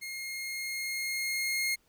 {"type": "tone with level ramp", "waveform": "sawtooth", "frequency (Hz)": 2142, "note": "C7", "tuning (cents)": 40, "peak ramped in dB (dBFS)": [-34, -24], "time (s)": [0.01, 1.76], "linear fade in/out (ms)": 20, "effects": ["pink hiss -69 dBFS RMS until 1.88 s"]}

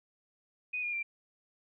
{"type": "tone with pitch steps", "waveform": "sine", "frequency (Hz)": [2489, 2425, 2363], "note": ["D#7", "D#7", "D7"], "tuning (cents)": [0, -45, 10], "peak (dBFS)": -32, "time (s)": [0.73, 1.03], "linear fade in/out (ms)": 10, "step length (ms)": 100, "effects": []}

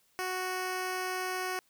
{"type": "tone", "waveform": "10% pulse", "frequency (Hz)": 369.6, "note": "F#4", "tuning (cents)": -2, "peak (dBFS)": -24, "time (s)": [0.19, 1.59], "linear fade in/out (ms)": 0, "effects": ["white hiss -69 dBFS RMS until 1.69 s"]}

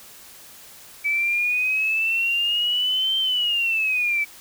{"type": "exponential two-way sweep", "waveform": "sine", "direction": "up then down", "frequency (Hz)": [2296, 3136, 2296], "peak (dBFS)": -19, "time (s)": [1.04, 4.25], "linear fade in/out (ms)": 20, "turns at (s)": 3.18, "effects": ["white hiss -45 dBFS RMS until 4.4 s"]}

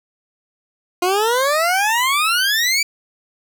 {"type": "exponential sweep", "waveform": "20% pulse", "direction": "up", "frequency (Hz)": [349.2, 2349], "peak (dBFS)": -10, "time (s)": [1.02, 2.83], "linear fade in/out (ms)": 5, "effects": []}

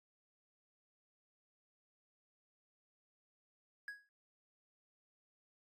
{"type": "tone with exponential decay", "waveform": "triangle", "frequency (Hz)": 1661.2, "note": "G#6", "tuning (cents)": 0, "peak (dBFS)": -38, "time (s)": [3.88, 4.09], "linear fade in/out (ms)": 1, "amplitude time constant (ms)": 44, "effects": ["AAC 64 kbps"]}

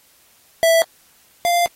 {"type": "tone pair in turn", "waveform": "square", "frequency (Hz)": [659.3, 694.8], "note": ["E5", "F5"], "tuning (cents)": [0, -9], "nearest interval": "minor second", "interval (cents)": 91, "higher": "second", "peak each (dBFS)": [-12, -15], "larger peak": "first", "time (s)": [[0.63, 0.82], [1.45, 1.66]], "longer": "second", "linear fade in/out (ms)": 0, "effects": ["white hiss -54 dBFS RMS until 1.75 s", "AAC 48 kbps"]}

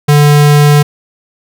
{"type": "tone", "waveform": "square", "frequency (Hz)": 146.83, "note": "D3", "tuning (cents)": 0, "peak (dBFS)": -4, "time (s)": [0.08, 0.83], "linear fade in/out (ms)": 10, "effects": []}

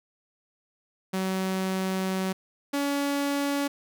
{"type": "tone pair in turn", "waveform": "sawtooth", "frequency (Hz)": [188.9, 283], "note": ["F#3", "C#4"], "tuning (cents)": [36, 36], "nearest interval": "perfect fifth", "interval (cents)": 700, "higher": "second", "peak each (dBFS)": [-22, -21], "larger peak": "second", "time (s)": [[1.13, 2.33], [2.73, 3.68]], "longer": "first", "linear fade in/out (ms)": 10, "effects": []}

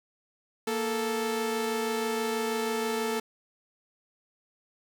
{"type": "tone pair together", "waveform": "sawtooth", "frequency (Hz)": [232.7, 439.2], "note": ["A#3", "A4"], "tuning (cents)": [-3, -3], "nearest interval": "major seventh", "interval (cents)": 1100, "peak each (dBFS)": [-29, -25], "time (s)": [0.67, 3.2], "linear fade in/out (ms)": 5, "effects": []}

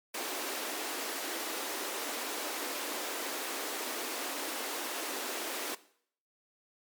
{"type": "high-pass noise", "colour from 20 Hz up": "pink", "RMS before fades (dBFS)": -37, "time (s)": [0.14, 5.75], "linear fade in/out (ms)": 5, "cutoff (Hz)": 270, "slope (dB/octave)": 48, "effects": ["noise-tail reverb RT60 0.6 s tail -18 dB re dry", "MP3 96 kbps"]}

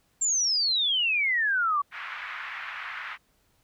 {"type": "exponential sweep", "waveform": "sine", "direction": "down", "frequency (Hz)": [7459, 1117], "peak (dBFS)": -22, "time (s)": [0.21, 1.82], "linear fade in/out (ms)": 10}
{"type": "band-pass noise", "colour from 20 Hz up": "white", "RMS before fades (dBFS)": -37, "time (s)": [1.91, 3.18], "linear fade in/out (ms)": 50, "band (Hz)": [1100, 2200], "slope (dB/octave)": 24}
{"effects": ["pink hiss -68 dBFS RMS until 3.63 s"]}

